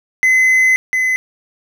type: tone pair in turn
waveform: triangle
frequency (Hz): 2039 / 2030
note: C7 / B6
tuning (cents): -45 / +47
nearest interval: unison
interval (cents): 8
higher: first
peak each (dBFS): -7 / -11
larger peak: first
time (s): 0.23-0.76 / 0.93-1.16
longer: first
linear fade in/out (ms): 0
effects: none